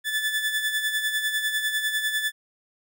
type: tone with tremolo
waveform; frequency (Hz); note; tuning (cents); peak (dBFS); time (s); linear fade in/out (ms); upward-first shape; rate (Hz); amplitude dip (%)
30% pulse; 1741; A6; -19; -19; 0.04-2.32; 50; sine; 10; 55
effects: none